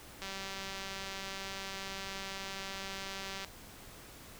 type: click train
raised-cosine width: 0.2 ms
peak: -24 dBFS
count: 627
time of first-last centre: 0.22-3.447 s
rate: 194 Hz
effects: pink hiss -52 dBFS RMS until 4.39 s